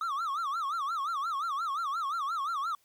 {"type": "tone with vibrato", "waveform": "triangle", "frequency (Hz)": 1223, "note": "D#6", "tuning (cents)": -30, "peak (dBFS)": -28, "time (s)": [0.01, 2.75], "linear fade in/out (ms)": 2, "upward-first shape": "sine", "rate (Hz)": 5.7, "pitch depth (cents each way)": 210, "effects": ["white hiss -69 dBFS RMS until 2.84 s"]}